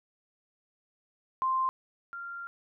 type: tone pair in turn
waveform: sine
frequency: 1046.5 / 1388.1 Hz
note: C6 / F6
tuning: 0 / -11 cents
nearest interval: perfect fourth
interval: 489 cents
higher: second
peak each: -25 / -37 dBFS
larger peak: first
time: 1.42-1.69 / 2.13-2.47 s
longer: second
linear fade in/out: 0 ms
effects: none